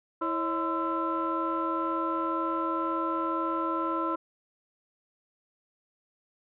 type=tone cluster; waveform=sine; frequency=328 / 551 / 633 / 1024 / 1332 Hz; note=E4 / C#5 / D#5 / C6 / E6; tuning=-9 / -11 / +30 / -38 / +18 cents; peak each=-31 / -36 / -39 / -31 / -31 dBFS; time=0.21-4.16 s; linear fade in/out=10 ms; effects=tanh soft clip ceiling -19 dBFS